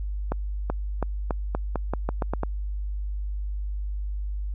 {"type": "accelerating click train", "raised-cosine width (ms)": 1, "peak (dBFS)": -12, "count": 11, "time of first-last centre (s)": [0.32, 2.434], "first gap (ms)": 380, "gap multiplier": 0.86, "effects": ["added 50 Hz sine -27 dBFS peak until 4.54 s"]}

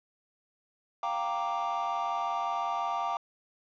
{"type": "chord", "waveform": "triangle", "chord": "G minor seventh", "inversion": "third", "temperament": "equal", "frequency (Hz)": [698.5, 784, 932.3, 1174.7], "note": ["F5", "G5", "Bb5", "D6"], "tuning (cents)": [0, 0, 0, 0], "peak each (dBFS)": [-32, -32, -32, -31], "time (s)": [1.03, 3.17], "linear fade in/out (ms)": 2, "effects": ["tanh soft clip ceiling -22 dBFS", "resampled to 16000 Hz"]}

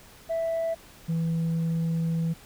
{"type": "tone pair in turn", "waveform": "sine", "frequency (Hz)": [659, 164.75], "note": ["E5", "E3"], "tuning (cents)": [-1, -1], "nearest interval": "2 octaves", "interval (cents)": 2400, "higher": "first", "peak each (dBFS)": [-23, -21], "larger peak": "second", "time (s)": [[0.29, 0.75], [1.08, 2.34]], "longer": "second", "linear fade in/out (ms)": 20, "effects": ["tanh soft clip ceiling -23 dBFS", "pink hiss -51 dBFS RMS until 2.45 s"]}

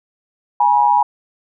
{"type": "tone pair together", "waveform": "sine", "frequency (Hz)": [830.6, 965.3], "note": ["G#5", "B5"], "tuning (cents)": [0, -40], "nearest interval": "minor third", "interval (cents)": 260, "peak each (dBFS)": -13, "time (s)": [0.6, 1.03], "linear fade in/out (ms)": 5, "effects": []}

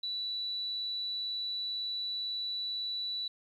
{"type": "tone", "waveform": "sine", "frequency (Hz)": 3951, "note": "B7", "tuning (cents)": 0, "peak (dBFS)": -33, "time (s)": [0.03, 3.28], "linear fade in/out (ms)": 5, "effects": ["11-bit"]}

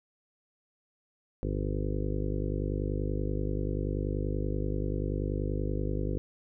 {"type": "harmonic tone", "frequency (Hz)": 50.4, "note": "G1", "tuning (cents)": 49, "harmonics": [1, 2, 3, 5, 6, 7, 8, 9, 10], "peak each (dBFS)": [-32, -35, -37, -39, -40, -40, -41, -42, -42], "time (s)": [1.43, 6.18], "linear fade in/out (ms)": 0, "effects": []}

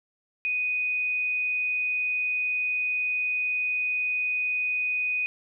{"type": "tone", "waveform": "sine", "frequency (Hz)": 2489, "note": "D#7", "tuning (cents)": 0, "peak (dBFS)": -24, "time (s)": [0.45, 5.26], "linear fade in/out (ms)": 0, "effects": []}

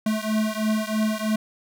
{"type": "beating tone pair", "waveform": "square", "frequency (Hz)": [215.2, 218.3], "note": ["A3", "A3"], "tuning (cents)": [-38, -13], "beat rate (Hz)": 3.1, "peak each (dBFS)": [-25, -26], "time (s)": [0.06, 1.36], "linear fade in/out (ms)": 5, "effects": []}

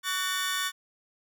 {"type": "tone cluster", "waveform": "sawtooth", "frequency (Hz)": [1130, 1487, 1820, 3497], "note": ["C#6", "F#6", "A#6", "A7"], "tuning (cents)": [33, 8, -42, -11], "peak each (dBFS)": -30, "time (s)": [0.03, 0.72], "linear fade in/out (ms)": 50, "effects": []}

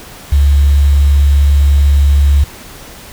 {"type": "tone with quantisation", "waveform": "sine", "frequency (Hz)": 70.9, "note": "C#2", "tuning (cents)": 40, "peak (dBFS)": -5, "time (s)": [0.32, 2.44], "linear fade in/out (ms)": 5, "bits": 5, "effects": ["pink hiss -33 dBFS RMS until 3.12 s"]}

